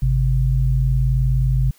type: tone pair together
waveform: sine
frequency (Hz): 51.52 / 130.81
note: G#1 / C3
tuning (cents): -13 / 0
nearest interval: octave + major third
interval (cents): 1613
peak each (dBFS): -17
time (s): 0.02-1.71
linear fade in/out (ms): 5
effects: white hiss -54 dBFS RMS until 1.78 s